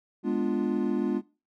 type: chord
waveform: triangle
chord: G# diminished seventh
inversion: none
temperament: equal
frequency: 207.7 / 246.9 / 293.7 / 349.2 Hz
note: G#3 / B3 / D4 / F4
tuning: 0 / 0 / 0 / 0 cents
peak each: -28 dBFS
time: 0.23-1.22 s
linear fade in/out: 50 ms
effects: noise-tail reverb RT60 0.3 s tail -19 dB re dry